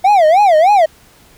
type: tone with vibrato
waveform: triangle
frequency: 716 Hz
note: F5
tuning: 43 cents sharp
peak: -4 dBFS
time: 0.04-0.86 s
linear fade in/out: 10 ms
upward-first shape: sine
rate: 3.3 Hz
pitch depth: 270 cents each way
effects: pink hiss -46 dBFS RMS until 1.37 s